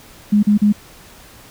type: tone bursts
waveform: sine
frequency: 207.7 Hz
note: G#3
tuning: in tune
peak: -9 dBFS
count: 3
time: 0.32-0.726 s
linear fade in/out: 10 ms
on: 110 ms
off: 38 ms
effects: pink hiss -43 dBFS RMS until 1.5 s